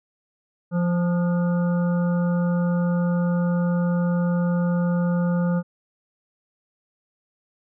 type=harmonic tone with a mistuned harmonic; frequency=174.61 Hz; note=F3; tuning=in tune; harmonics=1 / 3 / 5 / 7 / 8; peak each=-19 / -29 / -38 / -38 / -39 dBFS; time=0.71-5.63 s; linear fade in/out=50 ms; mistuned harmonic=8; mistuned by=+44 cents; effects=none